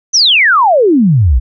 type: exponential sweep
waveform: sine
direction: down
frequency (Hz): 6272 to 53.8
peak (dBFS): -5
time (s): 0.13-1.4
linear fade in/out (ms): 20
effects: none